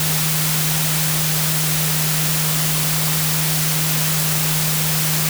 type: tone in noise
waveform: sine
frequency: 155.56 Hz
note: D#3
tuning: in tune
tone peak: -21 dBFS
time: 0-5.29 s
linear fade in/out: 2 ms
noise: white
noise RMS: -20 dBFS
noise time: 0-5.29 s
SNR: -4 dB
effects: none